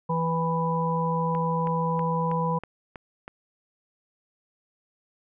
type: harmonic tone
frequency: 164.81 Hz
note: E3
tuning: in tune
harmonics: 1 / 3 / 5 / 6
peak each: -26 / -30 / -36 / -27 dBFS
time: 0.09-2.59 s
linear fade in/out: 10 ms
type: click train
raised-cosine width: 0.5 ms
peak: -23 dBFS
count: 7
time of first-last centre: 1.35-3.279 s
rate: 3.11 Hz
effects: none